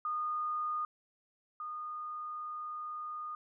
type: tone pair in turn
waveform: sine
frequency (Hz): 1226 / 1226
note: D#6 / D#6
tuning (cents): -26 / -26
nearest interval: unison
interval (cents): 0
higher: neither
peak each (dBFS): -32 / -38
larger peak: first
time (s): 0.05-0.85 / 1.6-3.35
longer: second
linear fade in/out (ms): 2
effects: none